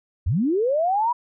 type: linear sweep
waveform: sine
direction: up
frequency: 65.1 to 987.8 Hz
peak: -18 dBFS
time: 0.26-1.13 s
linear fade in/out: 10 ms
effects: none